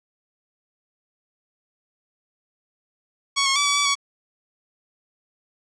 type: tone with pitch steps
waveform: 10% pulse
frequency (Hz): 1114 / 1085 / 1151 / 1140 / 1149 / 1124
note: C#6 / C#6 / D6 / C#6 / D6 / C#6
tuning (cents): +8 / -37 / -35 / +48 / -38 / +24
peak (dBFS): -10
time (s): 3.36-3.954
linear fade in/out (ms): 20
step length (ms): 99
effects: resampled to 22050 Hz